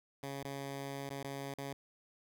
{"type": "tone with dropouts", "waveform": "10% pulse", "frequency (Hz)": 138.59, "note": "C#3", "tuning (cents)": 0, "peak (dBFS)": -32, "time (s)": [0.23, 1.73], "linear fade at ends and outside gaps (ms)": 2, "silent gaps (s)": [[0.431, 0.447], [1.092, 1.103], [1.229, 1.245], [1.539, 1.584]], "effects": []}